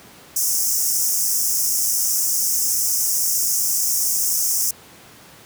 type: high-pass noise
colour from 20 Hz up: pink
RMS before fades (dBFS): -20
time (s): 0.36-4.71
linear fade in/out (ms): 5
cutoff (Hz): 5300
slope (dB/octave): 96
effects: pink hiss -45 dBFS RMS until 5.45 s + high-pass 100 Hz 12 dB/octave